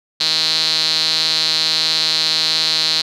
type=tone with band-pass filter; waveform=sawtooth; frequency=158.5 Hz; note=D#3; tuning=32 cents sharp; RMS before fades=-17 dBFS; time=0.2-3.02 s; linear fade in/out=10 ms; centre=4200 Hz; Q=8.1; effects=none